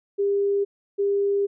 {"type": "tone pair in turn", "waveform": "sine", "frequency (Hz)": [400.9, 400.9], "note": ["G4", "G4"], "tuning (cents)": [39, 39], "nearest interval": "unison", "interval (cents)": 0, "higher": "neither", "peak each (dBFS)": -19, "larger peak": "neither", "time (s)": [[0.18, 0.65], [0.98, 1.47]], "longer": "second", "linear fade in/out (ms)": 20, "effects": []}